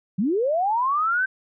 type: linear sweep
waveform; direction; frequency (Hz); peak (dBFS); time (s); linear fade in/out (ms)
sine; up; 168.6 to 1568; -19; 0.18-1.26; 10
effects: none